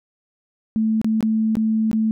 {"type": "tone with dropouts", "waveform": "sine", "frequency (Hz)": 220, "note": "A3", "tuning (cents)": 0, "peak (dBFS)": -16, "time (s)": [0.76, 2.11], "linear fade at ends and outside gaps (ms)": 0, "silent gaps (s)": [[1.015, 1.045], [1.207, 1.227], [1.554, 1.569], [1.914, 1.93]], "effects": []}